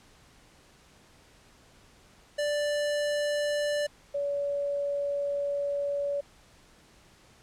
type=tone pair in turn; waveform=square / sine; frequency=587.3 / 569.3 Hz; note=D5 / C#5; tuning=0 / +46 cents; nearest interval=minor second; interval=54 cents; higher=first; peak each=-27 dBFS; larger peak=neither; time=2.38-3.87 / 4.14-6.21 s; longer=second; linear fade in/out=10 ms; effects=pink hiss -58 dBFS RMS until 7.42 s + low-pass 9000 Hz 12 dB/octave